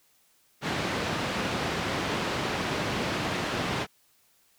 pink band-pass noise, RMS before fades -30 dBFS, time 0.61-3.87 s, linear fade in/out 50 ms, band 120 to 3800 Hz, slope 12 dB/octave, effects white hiss -65 dBFS RMS until 4.58 s

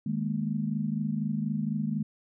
sine chord, D# suspended fourth, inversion none, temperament equal with one note detuned, 155.56 / 209 / 233.1 Hz, D#3 / G#3 / A#3, 0 / +11 / 0 cents, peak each -32 / -30 / -33 dBFS, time 0.06-2.03 s, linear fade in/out 5 ms, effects none

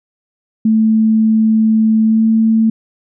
sine tone with pitch glide, 220 to 222.7 Hz, A3 to A3, 0 to +21 cents, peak -8 dBFS, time 0.65-2.7 s, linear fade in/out 5 ms, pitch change +21 cents, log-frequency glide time 2.04-2.25 s, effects none

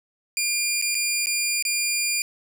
15% pulse tone with dropouts, 2400 Hz, D7, 37 cents sharp, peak -15 dBFS, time 0.37-2.22 s, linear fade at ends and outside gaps 1 ms, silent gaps 0.815-0.823 / 0.946-0.951 / 1.259-1.269 / 1.625-1.651 s, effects none

